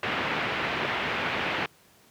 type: low-pass noise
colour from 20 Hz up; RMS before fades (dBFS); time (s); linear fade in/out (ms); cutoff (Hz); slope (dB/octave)
white; -29; 0.03-1.66; 2; 2700; 24
effects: pink hiss -58 dBFS RMS until 2.1 s + high-pass 100 Hz 12 dB/octave